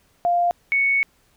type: tone pair in turn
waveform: sine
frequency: 698.5 / 2218 Hz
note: F5 / C#7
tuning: 0 / 0 cents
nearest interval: octave + minor sixth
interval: 2000 cents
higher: second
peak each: -16 dBFS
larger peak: neither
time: 0.25-0.51 / 0.72-1.03 s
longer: second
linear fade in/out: 0 ms
effects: pink hiss -61 dBFS RMS until 1.36 s